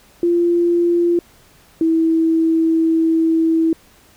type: tone pair in turn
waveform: sine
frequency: 344.8 / 325.4 Hz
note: F4 / E4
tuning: -22 / -22 cents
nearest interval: minor second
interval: 100 cents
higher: first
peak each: -12 dBFS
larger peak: neither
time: 0.23-1.19 / 1.81-3.73 s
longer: second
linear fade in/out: 2 ms
effects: pink hiss -50 dBFS RMS until 4.16 s